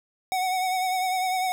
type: tone with vibrato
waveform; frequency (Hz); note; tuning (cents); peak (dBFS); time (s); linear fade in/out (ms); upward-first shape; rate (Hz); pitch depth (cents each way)
square; 743; F#5; +7; -24; 0.32-1.52; 0; triangle; 10; 43
effects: none